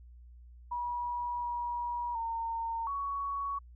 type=tone with pitch steps; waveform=sine; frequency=966 / 960 / 915 / 1119 Hz; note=B5 / B5 / A#5 / C#6; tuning=-39 / -49 / -32 / +16 cents; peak=-32 dBFS; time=0.71-3.59 s; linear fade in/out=10 ms; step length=720 ms; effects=added 60 Hz sine -50 dBFS peak until 3.75 s